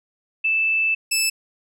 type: tone pair in turn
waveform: sine / 15% pulse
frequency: 2637 / 2628 Hz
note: E7 / E7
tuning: 0 / -6 cents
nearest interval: unison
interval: 6 cents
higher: first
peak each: -17 / -11 dBFS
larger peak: second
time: 0.44-0.95 / 1.11-1.3 s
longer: first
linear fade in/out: 10 ms
effects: none